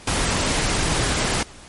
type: noise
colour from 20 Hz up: pink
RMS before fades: -21 dBFS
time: 0.07-1.43 s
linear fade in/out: 5 ms
effects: pink hiss -43 dBFS RMS until 1.68 s + MP3 48 kbps